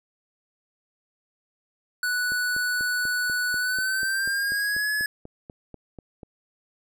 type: tone with pitch glide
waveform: square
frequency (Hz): 1480 to 1700.1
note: F#6 to G#6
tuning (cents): 0 to +40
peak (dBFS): -24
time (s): 2.03-5.06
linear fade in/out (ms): 2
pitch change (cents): +240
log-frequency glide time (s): 3.58-4.91
type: click train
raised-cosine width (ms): 2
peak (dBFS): -27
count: 17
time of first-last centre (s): 2.32-6.232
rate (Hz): 4.09
effects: none